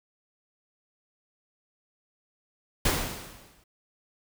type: noise with exponential decay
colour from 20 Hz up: pink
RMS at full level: -23 dBFS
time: 2.85-3.64 s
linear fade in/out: 5 ms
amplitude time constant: 170 ms
effects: none